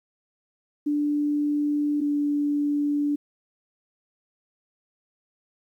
sine tone pair in turn, 293.7 / 291 Hz, D4 / D4, 0 / -16 cents, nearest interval unison, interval 16 cents, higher first, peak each -21 dBFS, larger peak neither, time 0.86-2.01 / 2.01-3.16 s, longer neither, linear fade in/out 10 ms, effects 10-bit

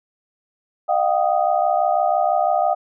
sine tone cluster, 612 / 705 / 771 / 1245 Hz, D#5 / F5 / G5 / D#6, -29 / +16 / -29 / +1 cents, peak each -22 / -19 / -20 / -28 dBFS, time 0.88-2.75 s, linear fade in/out 20 ms, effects none

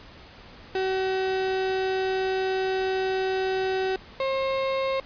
35% pulse tone pair in turn, 379 / 535 Hz, F#4 / C5, +42 / +38 cents, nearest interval tritone, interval 596 cents, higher second, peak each -22 dBFS, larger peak neither, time 0.75-3.96 / 4.2-5 s, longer first, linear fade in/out 2 ms, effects pink hiss -47 dBFS RMS until 5.05 s + resampled to 11025 Hz

